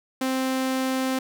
sawtooth tone, 261.6 Hz, C4, in tune, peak -19 dBFS, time 0.21-1.19 s, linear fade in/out 5 ms, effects none

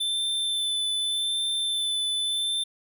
square tone with vibrato, 3533 Hz, A7, 6 cents sharp, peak -25 dBFS, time 0-2.64 s, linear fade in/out 10 ms, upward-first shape sine, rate 0.84 Hz, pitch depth 16 cents each way, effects none

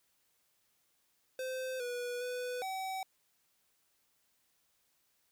square tone with pitch steps, 517 / 488.1 / 496.1 / 762 Hz, C5 / B4 / B4 / G5, -21 / -20 / +8 / -49 cents, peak -37 dBFS, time 1.39-3.03 s, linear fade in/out 2 ms, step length 410 ms, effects white hiss -75 dBFS RMS until 5.31 s

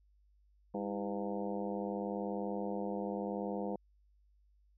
harmonic tone with a mistuned harmonic, 100.8 Hz, G2, 49 cents sharp, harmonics 2 / 3 / 4 / 5 / 6 / 7 / 8 / 9, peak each -39 / -43 / -44 / -41 / -48 / -45 / -50 / -49 dBFS, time 0.74-3.76 s, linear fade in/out 5 ms, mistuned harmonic 3, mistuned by +110 cents, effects added 50 Hz sine -65 dBFS peak until 4.77 s

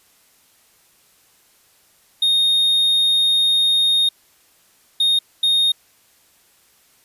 triangle tone bursts at uneven times, 3700 Hz, A#7, 14 cents flat, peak -12 dBFS, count 3, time 2.22-4.09 / 5-5.19 / 5.43-5.72 s, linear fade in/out 5 ms, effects white hiss -56 dBFS RMS until 7.04 s + resampled to 32000 Hz

